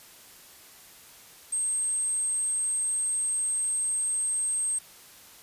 sine tone, 8372 Hz, C9, in tune, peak -25 dBFS, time 1.52-4.79 s, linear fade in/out 10 ms, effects white hiss -51 dBFS RMS until 5.42 s + resampled to 32000 Hz

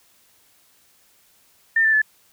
sine tone with pitch steps, 1804 / 1767.9 / 1732.5 Hz, A6 / A6 / A6, +43 / +8 / -27 cents, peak -14 dBFS, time 1.76-2.018 s, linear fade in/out 5 ms, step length 86 ms, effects white hiss -58 dBFS RMS until 2.32 s

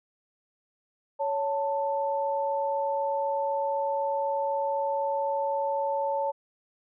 sine tone pair together, 558.1 / 886 Hz, C#5 / A5, +12 / +12 cents, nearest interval minor sixth, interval 800 cents, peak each -28 dBFS, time 1.19-6.32 s, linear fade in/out 20 ms, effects none

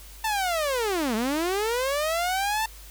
sawtooth linear two-way sweep, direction down then up, 898 to 210 to 898 Hz, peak -20 dBFS, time 0.24-2.66 s, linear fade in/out 5 ms, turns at 1.15 s, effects added 50 Hz sine -44 dBFS peak until 2.9 s + white hiss -48 dBFS RMS until 2.9 s

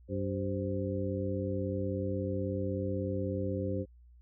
harmonic tone with a mistuned harmonic, 96.3 Hz, G2, 30 cents flat, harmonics 1 / 2 / 3 / 4 / 5, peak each -35 / -38 / -38 / -39 / -37 dBFS, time 0.08-3.86 s, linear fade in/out 50 ms, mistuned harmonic 5, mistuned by +120 cents, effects added 60 Hz sine -54 dBFS peak until 4.21 s

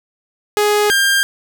sawtooth tone pair in turn, 416.9 / 1598.3 Hz, G#4 / G6, +7 / +33 cents, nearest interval octave + major seventh, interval 2326 cents, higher second, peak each -8 dBFS, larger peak neither, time 0.57-0.9 / 0.9-1.23 s, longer neither, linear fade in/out 0 ms, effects none

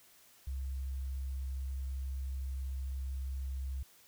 sine tone, 66.5 Hz, C2, 29 cents sharp, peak -35 dBFS, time 0.47-3.83 s, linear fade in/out 5 ms, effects white hiss -62 dBFS RMS until 4.07 s

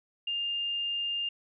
sine tone, 2808 Hz, F7, 9 cents sharp, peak -29 dBFS, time 0.27-1.29 s, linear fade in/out 5 ms, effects none

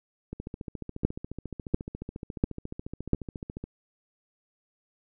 two click trains, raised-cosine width 3 ms, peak -23 / -9 dBFS, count 48 / 4, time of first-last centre 0.33-3.64 / 1.05-3.133 s, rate 14.2 / 1.44 Hz, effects none

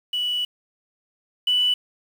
sine tone pair in turn, 2952 / 2973 Hz, F#7 / F#7, -5 / +8 cents, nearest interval unison, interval 13 cents, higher second, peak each -21 / -16 dBFS, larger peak second, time 0.13-0.45 / 1.47-1.74 s, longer first, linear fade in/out 5 ms, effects tanh soft clip ceiling -12 dBFS + 7-bit

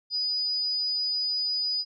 sine tone, 4953 Hz, D#8, 9 cents flat, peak -25 dBFS, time 0.1-1.85 s, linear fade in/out 50 ms, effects none

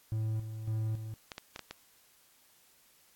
triangle tone with tremolo, 109.9 Hz, A2, 2 cents flat, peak -28 dBFS, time 0.12-1.14 s, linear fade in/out 0 ms, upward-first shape square, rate 1.8 Hz, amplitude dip 60%
clicks, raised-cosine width 0.2 ms, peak -23 dBFS, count 5, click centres 1.318 / 1.381 / 1.561 / 1.593 / 1.71 s
effects white hiss -64 dBFS RMS until 3.15 s + AAC 64 kbps

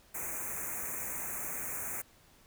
white band-stop noise, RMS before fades -38 dBFS, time 0.14-2.02 s, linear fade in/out 10 ms, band 2500 to 6200 Hz, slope 96 dB/octave, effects pink hiss -62 dBFS RMS until 2.46 s

